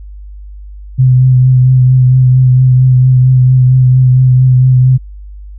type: tone with vibrato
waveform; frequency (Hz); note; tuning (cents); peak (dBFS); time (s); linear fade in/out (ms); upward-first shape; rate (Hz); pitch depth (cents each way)
sine; 128.1; C3; -36; -3; 0.98-4.98; 20; triangle; 4.4; 28
effects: added 50 Hz sine -26 dBFS peak until 5.58 s